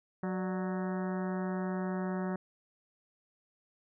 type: harmonic tone with a mistuned harmonic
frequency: 184.9 Hz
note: F#3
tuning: 1 cent flat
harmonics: 1 / 2 / 3 / 4 / 5 / 6 / 7 / 8 / 9 / 10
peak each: -33 / -39 / -43 / -45 / -47 / -49 / -50 / -51 / -52 / -53 dBFS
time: 0.23-2.36 s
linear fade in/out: 2 ms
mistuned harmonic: 3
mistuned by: +87 cents
effects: none